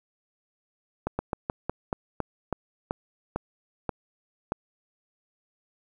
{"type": "slowing click train", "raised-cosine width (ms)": 1, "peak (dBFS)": -13, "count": 12, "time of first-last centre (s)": [1.07, 4.521], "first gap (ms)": 120, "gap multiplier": 1.18, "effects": ["9-bit"]}